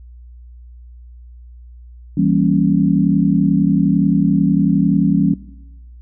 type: chord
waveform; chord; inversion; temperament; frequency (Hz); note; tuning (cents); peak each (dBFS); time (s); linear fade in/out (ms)
sine; E diminished seventh; none; equal with one note detuned; 164.81 / 196 / 233.9 / 277.2; E3 / G3 / Bb3 / Db4; 0 / 0 / +6 / 0; -17 / -16 / -21 / -17; 2.17-5.34; 5
effects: noise-tail reverb RT60 1.0 s tail -19 dB re dry + added 60 Hz sine -36 dBFS peak until 6.01 s